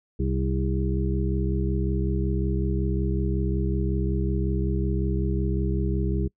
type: harmonic tone with a mistuned harmonic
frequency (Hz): 65.41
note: C2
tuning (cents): 0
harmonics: 1 / 2 / 3 / 5 / 6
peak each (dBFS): -25 / -28 / -30 / -32 / -33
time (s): 0.19-6.28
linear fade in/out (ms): 10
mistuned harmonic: 6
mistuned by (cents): +55
effects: noise-tail reverb RT60 0.1 s tail -26 dB re dry